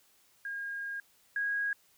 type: tone pair in turn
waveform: sine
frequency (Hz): 1623 / 1643.8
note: G#6 / G#6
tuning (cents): -40 / -18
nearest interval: unison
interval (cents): 22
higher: second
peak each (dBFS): -35 / -29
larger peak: second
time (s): 0.45-1 / 1.36-1.73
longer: first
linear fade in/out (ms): 2
effects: white hiss -66 dBFS RMS until 1.97 s